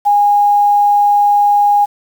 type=tone with quantisation; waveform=sine; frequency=820 Hz; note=G#5; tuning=22 cents flat; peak=-7 dBFS; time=0.05-1.86 s; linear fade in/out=20 ms; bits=6; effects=none